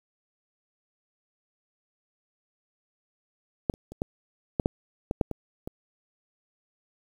clicks, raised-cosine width 2 ms, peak -10 / -30 / -28 / -14 / -10 / -9 / -14 / -8 / -19 / -21 dBFS, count 10, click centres 3.698 / 3.739 / 3.92 / 4.019 / 4.598 / 4.659 / 5.111 / 5.212 / 5.313 / 5.675 s, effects 8-bit

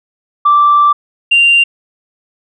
sine tone pair in turn, 1171 / 2779 Hz, D6 / F7, -5 / -9 cents, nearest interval octave + minor third, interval 1496 cents, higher second, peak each -4 dBFS, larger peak neither, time 0.45-0.93 / 1.31-1.64 s, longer first, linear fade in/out 10 ms, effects tanh soft clip ceiling -1 dBFS

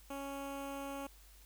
15% pulse tone with notch filter, 277.2 Hz, C#4, in tune, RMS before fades -43 dBFS, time 0.1-1.07 s, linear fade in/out 5 ms, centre 4500 Hz, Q 1.4, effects added 50 Hz sine -58 dBFS peak until 1.45 s + white hiss -63 dBFS RMS until 1.45 s

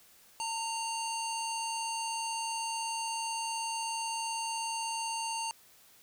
harmonic tone with a mistuned harmonic, 908 Hz, A#5, 46 cents flat, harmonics 1 / 3 / 5 / 7 / 9 / 10, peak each -35 / -40 / -42 / -43 / -45 / -45 dBFS, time 0.4-5.51 s, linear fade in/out 0 ms, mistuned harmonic 3, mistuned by +37 cents, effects white hiss -60 dBFS RMS until 6.02 s

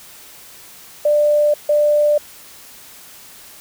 sine tone pair in turn, 593 / 593 Hz, D5 / D5, +17 / +17 cents, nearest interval unison, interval 0 cents, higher neither, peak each -11 dBFS, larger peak neither, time 1.05-1.54 / 1.69-2.18 s, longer neither, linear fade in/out 5 ms, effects white hiss -41 dBFS RMS until 3.6 s

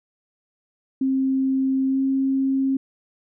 sine tone with pitch glide, 265.8 to 268.4 Hz, C4 to C4, +27 to +44 cents, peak -18 dBFS, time 1.01-2.77 s, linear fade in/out 5 ms, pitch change +17 cents, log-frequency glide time 1.87-2 s, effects none

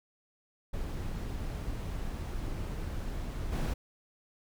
brown noise with level steps, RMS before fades -36 / -30 dBFS, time 0.73-3.74 s, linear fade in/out 10 ms, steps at 3.52 s, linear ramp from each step 5 ms, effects none

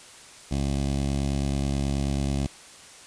15% pulse tone with notch filter, 69.3 Hz, C#2, in tune, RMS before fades -26 dBFS, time 0.51-2.47 s, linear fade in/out 5 ms, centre 1400 Hz, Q 0.6, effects white hiss -47 dBFS RMS until 3.06 s + resampled to 22050 Hz

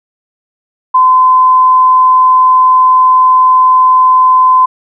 sine tone, 1024 Hz, C6, 38 cents flat, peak -3 dBFS, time 0.94-4.66 s, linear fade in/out 10 ms, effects none

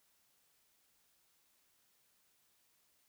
silence, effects white hiss -74 dBFS RMS until 3.08 s

